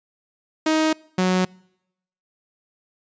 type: tone pair in turn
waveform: sawtooth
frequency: 314.3 / 184.31 Hz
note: D#4 / F#3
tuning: +18 / -6 cents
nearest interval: major sixth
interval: 924 cents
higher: first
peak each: -13 dBFS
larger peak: neither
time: 0.66-0.93 / 1.18-1.45 s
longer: neither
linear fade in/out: 5 ms
effects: noise-tail reverb RT60 0.8 s tail -26 dB re dry + resampled to 16000 Hz